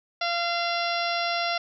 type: harmonic tone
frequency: 688 Hz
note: F5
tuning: 26 cents flat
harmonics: 1 / 2 / 3 / 4 / 5 / 6 / 7 / 8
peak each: -28 / -31 / -33 / -34 / -35 / -36 / -36 / -37 dBFS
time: 0.21-1.58 s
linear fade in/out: 5 ms
effects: none